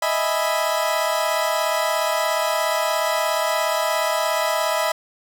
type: chord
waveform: 30% pulse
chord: E major seventh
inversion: third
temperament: equal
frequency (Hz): 622.3 / 659.3 / 830.6 / 987.8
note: D#5 / E5 / G#5 / B5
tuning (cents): 0 / 0 / 0 / 0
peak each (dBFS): -21 / -22 / -27 / -22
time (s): 0.02-4.92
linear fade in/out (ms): 5
effects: none